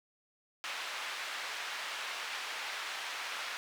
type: band-pass noise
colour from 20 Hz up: white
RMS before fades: -40 dBFS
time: 0.64-3.57 s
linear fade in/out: 0 ms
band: 880 to 2900 Hz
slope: 12 dB/octave
effects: none